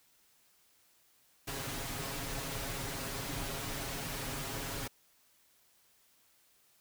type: noise with comb filter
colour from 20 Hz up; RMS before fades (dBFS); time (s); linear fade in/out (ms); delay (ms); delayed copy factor
pink; -39; 1.47-4.88; 10; 7.3; +0.75
effects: white hiss -68 dBFS RMS until 6.8 s